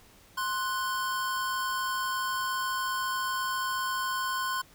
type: tone pair together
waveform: square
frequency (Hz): 1048 / 1482.1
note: C6 / F#6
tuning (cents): +2 / +2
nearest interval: tritone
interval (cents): 600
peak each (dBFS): -31 / -34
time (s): 0.37-4.62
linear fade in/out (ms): 10
effects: pink hiss -57 dBFS RMS until 4.74 s